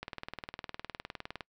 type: click train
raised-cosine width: 0.3 ms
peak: -22 dBFS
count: 28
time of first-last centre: 0.03-1.408 s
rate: 19.6 Hz
effects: noise-tail reverb RT60 0.1 s tail -25 dB re dry